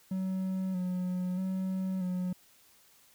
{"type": "tone with vibrato", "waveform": "triangle", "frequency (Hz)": 185, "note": "F#3", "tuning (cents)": 0, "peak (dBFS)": -28, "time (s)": [0.11, 2.33], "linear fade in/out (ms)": 5, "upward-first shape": "square", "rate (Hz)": 0.79, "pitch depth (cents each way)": 31, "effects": ["white hiss -62 dBFS RMS until 3.14 s"]}